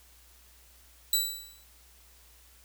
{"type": "tone with exponential decay", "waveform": "15% pulse", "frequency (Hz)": 3951, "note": "B7", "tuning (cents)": 0, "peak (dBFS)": -14, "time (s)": [1.13, 1.64], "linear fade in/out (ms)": 2, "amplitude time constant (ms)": 110, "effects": ["added 60 Hz sine -59 dBFS peak until 2.64 s", "white hiss -59 dBFS RMS until 2.64 s"]}